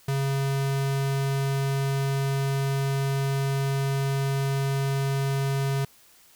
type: tone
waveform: square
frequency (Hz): 137.1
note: C#3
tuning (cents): -19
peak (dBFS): -24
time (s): 0.08-5.85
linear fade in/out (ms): 5
effects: white hiss -56 dBFS RMS until 6.35 s